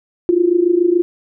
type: tone with amplitude modulation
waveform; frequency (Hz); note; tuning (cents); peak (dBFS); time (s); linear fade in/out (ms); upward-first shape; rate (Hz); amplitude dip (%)
sine; 349.8; F4; +3; -7; 0.29-1.02; 0; sine; 27; 80
effects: none